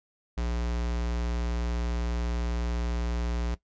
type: tone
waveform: square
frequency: 59 Hz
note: A#1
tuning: 22 cents sharp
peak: -28 dBFS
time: 0.37-3.55 s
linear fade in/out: 10 ms
effects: noise-tail reverb RT60 0.1 s tail -17 dB re dry + resampled to 16000 Hz